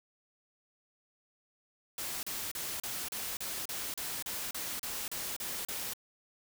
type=noise bursts; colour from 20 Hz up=white; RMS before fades=-38 dBFS; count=14; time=1.98-5.935 s; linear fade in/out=2 ms; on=250 ms; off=35 ms; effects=none